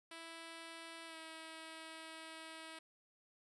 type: tone with pitch glide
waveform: 5% pulse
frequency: 329.6 to 321.7 Hz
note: E4 to E4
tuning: 0 to -42 cents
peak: -38 dBFS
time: 0.11-2.79 s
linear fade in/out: 5 ms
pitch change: -42 cents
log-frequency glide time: 1.06-1.17 s
effects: resampled to 24000 Hz